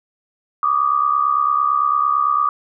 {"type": "tone pair together", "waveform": "sine", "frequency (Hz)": [1159.1, 1228], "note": ["D6", "D#6"], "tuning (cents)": [-23, -23], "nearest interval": "minor second", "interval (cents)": 100, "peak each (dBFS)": -17, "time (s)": [0.63, 2.49], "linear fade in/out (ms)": 2, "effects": []}